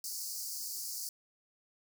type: high-pass noise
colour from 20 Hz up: pink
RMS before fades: -40 dBFS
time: 0.04-1.09 s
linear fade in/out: 2 ms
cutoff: 4500 Hz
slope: 96 dB/octave
effects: none